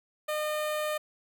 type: tone with notch filter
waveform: sawtooth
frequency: 608 Hz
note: D#5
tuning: 40 cents flat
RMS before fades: -31 dBFS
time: 0.28-0.98 s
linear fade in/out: 10 ms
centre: 5500 Hz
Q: 1.8
effects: none